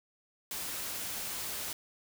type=noise; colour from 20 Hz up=white; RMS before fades=-38 dBFS; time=0.51-1.73 s; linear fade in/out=2 ms; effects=none